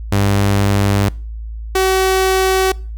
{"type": "tone pair in turn", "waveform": "sawtooth", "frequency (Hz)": [100.3, 378.7], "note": ["G2", "F#4"], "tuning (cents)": [40, 40], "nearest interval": "octave + major seventh", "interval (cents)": 2300, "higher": "second", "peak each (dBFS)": -8, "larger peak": "neither", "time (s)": [[0.12, 1.09], [1.75, 2.72]], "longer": "neither", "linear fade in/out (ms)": 5, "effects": ["noise-tail reverb RT60 0.4 s tail -24 dB re dry", "added 55 Hz sine -24 dBFS peak until 2.97 s"]}